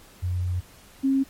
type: tone pair in turn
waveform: sine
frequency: 90 / 269.7 Hz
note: F#2 / C#4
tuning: -47 / -47 cents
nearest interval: octave + perfect fifth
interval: 1900 cents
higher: second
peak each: -23 / -18 dBFS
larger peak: second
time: 0.22-0.61 / 1.03-1.24 s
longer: first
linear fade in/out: 20 ms
effects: pink hiss -51 dBFS RMS until 1.29 s + MP3 64 kbps